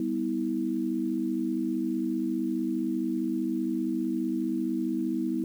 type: chord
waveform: sine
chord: E minor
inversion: first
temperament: equal with one note detuned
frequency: 196 / 246.9 / 322.1 Hz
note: G3 / B3 / E4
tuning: 0 / 0 / -40 cents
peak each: -34 / -30 / -29 dBFS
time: 0-5.44 s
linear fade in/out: 2 ms
effects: 9-bit